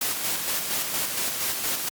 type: noise with tremolo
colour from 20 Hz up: white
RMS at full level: -26 dBFS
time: 0.01-1.89 s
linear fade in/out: 5 ms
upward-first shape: square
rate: 4.3 Hz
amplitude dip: 35%
effects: high-pass 100 Hz 12 dB/octave + Opus 48 kbps